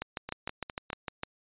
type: two click trains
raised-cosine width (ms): 0.3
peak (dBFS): -21 / -17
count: 4 / 9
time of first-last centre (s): 0.29-0.902 / 0.02-1.234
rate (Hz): 4.9 / 6.59
effects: resampled to 8000 Hz